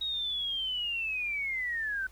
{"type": "linear sweep", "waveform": "sine", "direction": "down", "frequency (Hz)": [3800, 1507], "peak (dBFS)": -30, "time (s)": [0.01, 2.07], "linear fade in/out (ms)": 5, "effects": ["added 50 Hz sine -54 dBFS peak until 2.11 s", "pink hiss -60 dBFS RMS until 2.11 s"]}